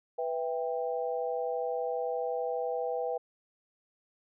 sine chord, E minor, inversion second, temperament just, 494.4 / 659.3 / 791.1 Hz, B4 / E5 / G5, +2 / 0 / +16 cents, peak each -32 / -36 / -36 dBFS, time 0.18-3.18 s, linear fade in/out 10 ms, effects none

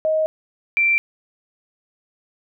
sine tone pair in turn, 628 / 2351 Hz, D#5 / D7, +16 / +1 cents, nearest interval octave + major seventh, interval 2285 cents, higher second, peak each -16 / -14 dBFS, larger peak second, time 0.05-0.26 / 0.77-0.98 s, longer neither, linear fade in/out 0 ms, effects none

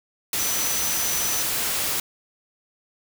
sine tone in noise, 5990 Hz, F#8, 20 cents sharp, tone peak -27 dBFS, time 0.39-1.42 s, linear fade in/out 2 ms, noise white, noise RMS -25 dBFS, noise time 0.33-2 s, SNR -5 dB, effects none

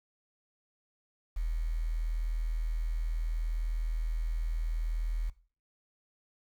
sine tone with quantisation, 40.35 Hz, E1, 36 cents flat, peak -29 dBFS, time 1.36-5.3 s, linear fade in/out 10 ms, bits 9, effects noise-tail reverb RT60 0.4 s tail -18 dB re dry

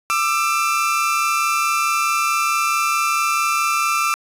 30% pulse tone pair together, 1189 / 1333.6 Hz, D6 / E6, +21 / +20 cents, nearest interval major second, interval 199 cents, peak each -17 dBFS, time 0.1-4.14 s, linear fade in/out 0 ms, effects resampled to 32000 Hz

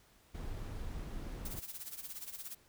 brown noise, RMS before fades -42 dBFS, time 0.34-1.6 s, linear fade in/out 10 ms
blue noise with tremolo, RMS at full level -43 dBFS, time 1.45-2.55 s, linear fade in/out 5 ms, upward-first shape sine, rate 17 Hz, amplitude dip 75%
effects pink hiss -66 dBFS RMS until 2.68 s

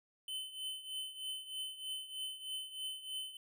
square tone with tremolo, 3047 Hz, G7, 50 cents flat, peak -38 dBFS, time 0.28-3.37 s, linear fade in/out 2 ms, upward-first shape triangle, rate 3.2 Hz, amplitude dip 80%, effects none

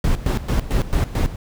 brown noise with tremolo, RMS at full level -17 dBFS, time 0.04-1.36 s, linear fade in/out 2 ms, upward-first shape square, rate 4.5 Hz, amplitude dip 80%, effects none

